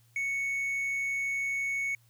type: tone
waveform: triangle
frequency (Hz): 2217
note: C#7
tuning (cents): 0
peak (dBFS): -27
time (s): 0.16-1.95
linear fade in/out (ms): 2
effects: added 116 Hz sine -61 dBFS peak until 2.09 s + white hiss -68 dBFS RMS until 2.09 s